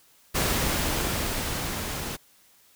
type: noise with level ramp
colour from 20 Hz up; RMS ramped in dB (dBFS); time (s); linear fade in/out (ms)
pink; -24 to -33; 0.34-2.17; 20
effects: white hiss -59 dBFS RMS until 2.75 s